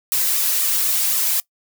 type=noise with flanger; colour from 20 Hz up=blue; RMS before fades=-19 dBFS; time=0.12-1.4 s; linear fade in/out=0 ms; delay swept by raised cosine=1.6 to 3.2 ms; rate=3.9 Hz; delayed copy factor=+0.8; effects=noise-tail reverb RT60 0.1 s tail -22 dB re dry